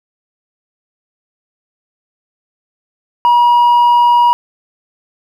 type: tone with hard clipping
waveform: triangle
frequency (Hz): 960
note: B5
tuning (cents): -49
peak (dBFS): -5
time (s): 3.25-4.33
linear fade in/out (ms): 0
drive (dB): 1
effects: none